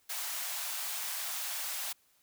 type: high-pass noise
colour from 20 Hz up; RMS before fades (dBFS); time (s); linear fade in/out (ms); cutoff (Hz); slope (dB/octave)
white; -37; 0.09-1.93; 10; 620; 48
effects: white hiss -69 dBFS RMS until 2.22 s